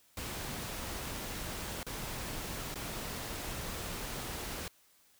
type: noise with dropouts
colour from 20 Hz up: pink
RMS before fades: -40 dBFS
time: 0.17-4.68 s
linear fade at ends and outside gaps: 2 ms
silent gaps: 1.831-1.865 / 2.743-2.756 s
effects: white hiss -66 dBFS RMS until 5.19 s

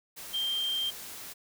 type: tone in noise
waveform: sine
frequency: 3168 Hz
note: G7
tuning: 18 cents sharp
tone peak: -28 dBFS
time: 0.33-0.91 s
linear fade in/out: 20 ms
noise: white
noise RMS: -43 dBFS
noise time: 0.16-1.34 s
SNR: +12 dB
effects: none

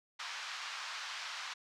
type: band-pass noise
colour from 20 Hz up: pink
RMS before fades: -43 dBFS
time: 0.19-1.54 s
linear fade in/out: 10 ms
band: 1000 to 5700 Hz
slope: 24 dB/octave
effects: none

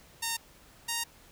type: tone pair in turn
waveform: 5% pulse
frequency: 918 / 930.8 Hz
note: A#5 / A#5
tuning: -27 / -3 cents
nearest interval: unison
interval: 24 cents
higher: second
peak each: -18 dBFS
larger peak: neither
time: 0.22-0.37 / 0.88-1.04 s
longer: second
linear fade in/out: 10 ms
effects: pink hiss -57 dBFS RMS until 1.31 s

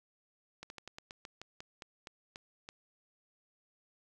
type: slowing click train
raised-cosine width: 0.2 ms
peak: -28 dBFS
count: 13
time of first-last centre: 0.63-2.689 s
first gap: 71 ms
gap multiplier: 1.15
effects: none

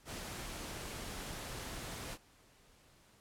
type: noise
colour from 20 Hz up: pink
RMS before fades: -44 dBFS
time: 0.05-2.18 s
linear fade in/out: 50 ms
effects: pink hiss -65 dBFS RMS until 3.2 s + low-pass 12000 Hz 12 dB/octave

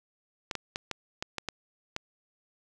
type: clicks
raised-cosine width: 0.2 ms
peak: -15 dBFS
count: 8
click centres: 0.512 / 0.553 / 0.759 / 0.913 / 1.225 / 1.383 / 1.487 / 1.964 s
effects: none

